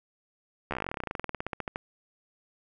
slowing click train, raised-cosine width 0.5 ms, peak -17 dBFS, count 29, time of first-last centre 0.71-1.759 s, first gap 13 ms, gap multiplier 1.07, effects none

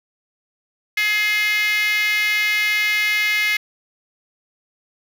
5% pulse tone with high-pass filter, 422.4 Hz, G#4, 29 cents sharp, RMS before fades -19 dBFS, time 0.97-3.57 s, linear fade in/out 5 ms, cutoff 2000 Hz, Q 8.1, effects none

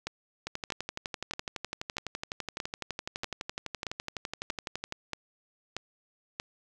two click trains, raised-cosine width 0.2 ms, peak -17 / -16 dBFS, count 54 / 11, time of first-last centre 0.47-4.924 / 0.07-6.399 s, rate 11.9 / 1.58 Hz, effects none

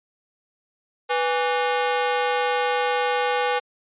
sawtooth ring-modulated tone, 658 Hz, E5, 3 cents flat, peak -13 dBFS, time 1.09-3.6 s, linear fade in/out 20 ms, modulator 165 Hz, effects resampled to 8000 Hz

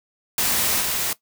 white noise with level steps, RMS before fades -21 / -24 dBFS, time 0.38-1.13 s, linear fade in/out 2 ms, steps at 0.8 s, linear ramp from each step 20 ms, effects noise-tail reverb RT60 0.1 s tail -17 dB re dry

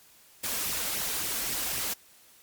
white noise with flanger, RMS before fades -31 dBFS, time 0.43-1.94 s, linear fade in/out 10 ms, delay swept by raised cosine 0.35 to 4.45 ms, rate 3.7 Hz, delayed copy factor +0.55, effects white hiss -57 dBFS RMS until 2.42 s + MP3 96 kbps

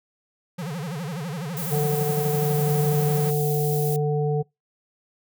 square tone with vibrato, 160 Hz, D#3, 49 cents sharp, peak -29 dBFS, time 0.58-3.31 s, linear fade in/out 10 ms, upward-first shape sine, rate 12 Hz, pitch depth 250 cents each way
violet noise, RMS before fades -32 dBFS, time 1.57-3.96 s, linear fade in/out 0 ms
harmonic tone, 148.2 Hz, D3, 16 cents sharp, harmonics 1 / 3 / 5, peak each -22 / -24 / -32 dBFS, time 1.71-4.43 s, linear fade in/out 20 ms
effects noise-tail reverb RT60 0.2 s tail -25 dB re dry

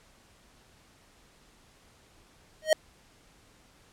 square tone with exponential growth, 626 Hz, D#5, 10 cents sharp, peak -15 dBFS, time 2.62-2.73 s, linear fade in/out 2 ms, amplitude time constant 23 ms, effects pink hiss -60 dBFS RMS until 3.92 s + low-pass 10000 Hz 12 dB/octave

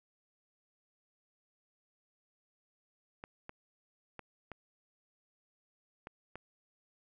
clicks, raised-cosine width 0.5 ms, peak -29 dBFS, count 6, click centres 3.239 / 3.494 / 4.193 / 4.517 / 6.071 / 6.356 s, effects none

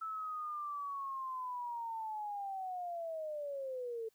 sine linear sweep, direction down, 1318.5 to 440 Hz, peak -38 dBFS, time 0.01-4.09 s, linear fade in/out 10 ms, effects white hiss -75 dBFS RMS until 4.14 s

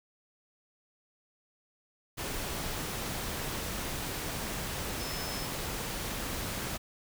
sine tone in noise, 5220 Hz, E8, 18 cents flat, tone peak -42 dBFS, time 4.99-5.47 s, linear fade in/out 20 ms, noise pink, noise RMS -36 dBFS, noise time 2.17-6.78 s, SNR -9 dB, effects none

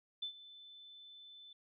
sine tone with ADSR envelope, 3520 Hz, A7, in tune, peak -36 dBFS, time 0.22-1.53 s, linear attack 8 ms, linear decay 93 ms, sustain -17 dB, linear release 4 ms, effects none

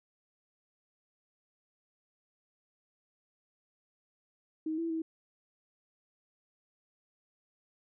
sine tone with pitch steps, 315.3 / 331.7 / 323.2 Hz, D#4 / E4 / E4, +23 / +11 / -34 cents, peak -31 dBFS, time 4.66-5.02 s, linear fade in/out 5 ms, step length 120 ms, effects none

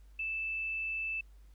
sine tone, 2637 Hz, E7, in tune, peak -33 dBFS, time 0.19-1.21 s, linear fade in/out 5 ms, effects added 50 Hz sine -53 dBFS peak until 1.54 s + pink hiss -72 dBFS RMS until 1.54 s

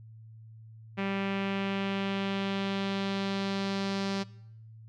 sawtooth tone with low-pass filter sweep, 196 Hz, G3, in tune, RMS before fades -32 dBFS, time 0.97-4.24 s, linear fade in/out 20 ms, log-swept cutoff 2500 to 4800 Hz, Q 2.3, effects noise-tail reverb RT60 0.8 s tail -21 dB re dry + added 111 Hz sine -47 dBFS peak until 4.88 s

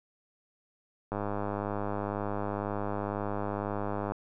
click train, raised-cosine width 1 ms, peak -19 dBFS, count 307, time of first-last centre 1.12-4.12 s, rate 102 Hz, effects none

